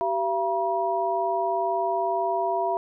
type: tone cluster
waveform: sine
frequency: 386.3 / 680 / 958 Hz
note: G4 / F5 / A#5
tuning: -25 / -46 / +47 cents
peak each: -29 / -25 / -27 dBFS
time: 0.01-2.77 s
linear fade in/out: 0 ms
effects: none